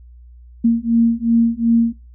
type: beating tone pair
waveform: sine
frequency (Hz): 229.9 / 232.6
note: A#3 / A#3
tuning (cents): -24 / -4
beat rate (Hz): 2.7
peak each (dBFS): -15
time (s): 0.64-1.93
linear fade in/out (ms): 10
effects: noise-tail reverb RT60 0.3 s tail -24 dB re dry + added 60 Hz sine -39 dBFS peak until 2.14 s